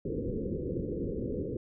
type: low-pass noise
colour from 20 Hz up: white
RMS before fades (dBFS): -34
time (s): 0.05-1.57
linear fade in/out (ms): 5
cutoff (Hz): 510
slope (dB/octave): 96
effects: none